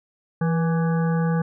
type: harmonic tone with a mistuned harmonic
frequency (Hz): 166.4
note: E3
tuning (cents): +17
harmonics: 1 / 3 / 5 / 7 / 9 / 10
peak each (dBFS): -19 / -29 / -33 / -36 / -38 / -39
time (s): 0.41-1.42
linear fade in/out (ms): 5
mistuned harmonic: 3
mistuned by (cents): -49
effects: none